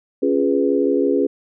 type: chord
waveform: sine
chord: C# dominant seventh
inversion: none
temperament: equal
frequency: 277.2 / 349.2 / 415.3 / 493.9 Hz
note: C#4 / E#4 / G#4 / B4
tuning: 0 / 0 / 0 / 0 cents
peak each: -19 / -22 / -19 / -22 dBFS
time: 0.22-1.27 s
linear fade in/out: 10 ms
effects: none